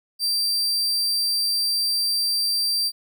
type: tone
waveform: 40% pulse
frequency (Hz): 4699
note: D8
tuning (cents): 0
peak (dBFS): -19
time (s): 0.19-2.92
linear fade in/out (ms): 50
effects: none